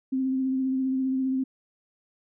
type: tone with vibrato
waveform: sine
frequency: 262.7 Hz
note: C4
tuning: 7 cents sharp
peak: -23 dBFS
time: 0.12-1.44 s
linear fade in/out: 10 ms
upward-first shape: triangle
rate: 15 Hz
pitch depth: 25 cents each way
effects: none